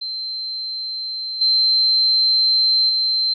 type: tone with level steps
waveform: sine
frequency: 4112 Hz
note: C8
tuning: 31 cents flat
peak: -24 / -13 / -16 dBFS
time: 0.01-3.34 s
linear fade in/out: 10 ms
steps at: 1.41 / 2.89 s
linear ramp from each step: 5 ms
effects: none